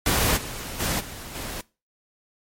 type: noise with level steps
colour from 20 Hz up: pink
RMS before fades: -21 / -34 / -25 / -38 / -33 dBFS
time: 0.06-1.61 s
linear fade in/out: 2 ms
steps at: 0.36 / 0.79 / 0.99 / 1.34 s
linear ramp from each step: 20 ms
effects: noise-tail reverb RT60 0.3 s tail -22 dB re dry + MP3 64 kbps